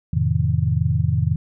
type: chord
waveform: sine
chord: F dominant seventh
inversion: none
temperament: just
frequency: 87.31 / 109.13 / 130.96 / 157.15 Hz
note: F2 / A2 / C3 / Eb3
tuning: 0 / -14 / +2 / +18 cents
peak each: -22 dBFS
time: 0.13-1.36 s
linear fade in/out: 5 ms
effects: none